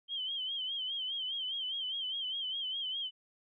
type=tone with vibrato; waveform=sine; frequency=3136 Hz; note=G7; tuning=in tune; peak=-34 dBFS; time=0.08-3.11 s; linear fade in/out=50 ms; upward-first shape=sine; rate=4.9 Hz; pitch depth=83 cents each way; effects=none